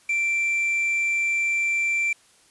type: tone with quantisation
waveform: triangle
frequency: 2349 Hz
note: D7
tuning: in tune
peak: -19 dBFS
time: 0.09-2.13 s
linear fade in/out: 5 ms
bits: 7
effects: white hiss -57 dBFS RMS until 2.5 s + resampled to 24000 Hz